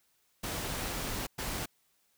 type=noise bursts at uneven times; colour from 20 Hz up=pink; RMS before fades=-36 dBFS; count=2; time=0.43-1.27 / 1.38-1.66 s; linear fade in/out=10 ms; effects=white hiss -72 dBFS RMS until 2.17 s